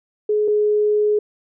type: tone pair in turn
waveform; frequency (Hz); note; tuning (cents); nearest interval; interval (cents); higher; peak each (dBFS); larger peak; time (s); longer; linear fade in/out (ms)
sine; 422.2 / 420.2; G#4 / G#4; +29 / +20; unison; 9; first; -15 / -14; second; 0.29-0.48 / 0.48-1.19; second; 5
effects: none